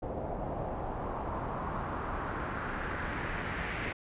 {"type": "noise with low-pass filter sweep", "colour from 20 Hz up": "pink", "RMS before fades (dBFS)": -36, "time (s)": [0.02, 3.93], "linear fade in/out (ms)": 10, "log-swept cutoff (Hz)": [650, 2200], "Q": 2.3, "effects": ["resampled to 8000 Hz"]}